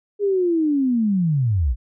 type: linear sweep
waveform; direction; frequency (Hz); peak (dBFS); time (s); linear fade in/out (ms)
sine; down; 415.2 to 50.4; -16; 0.19-1.76; 50
effects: none